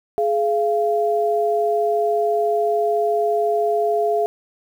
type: tone pair together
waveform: sine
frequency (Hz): 421.3 / 687.4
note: G#4 / F5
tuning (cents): +25 / -28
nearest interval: minor sixth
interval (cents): 847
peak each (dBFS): -19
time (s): 0.18-4.26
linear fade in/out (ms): 0
effects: 8-bit